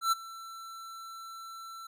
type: tone with ADSR envelope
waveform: square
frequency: 1340 Hz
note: E6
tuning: 28 cents sharp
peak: -23 dBFS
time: 0.01-1.87 s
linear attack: 110 ms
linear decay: 19 ms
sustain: -20 dB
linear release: 5 ms
effects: none